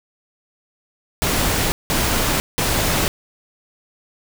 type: noise bursts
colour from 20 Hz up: pink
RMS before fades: -19 dBFS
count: 3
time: 1.22-3.08 s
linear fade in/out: 0 ms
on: 500 ms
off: 180 ms
effects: none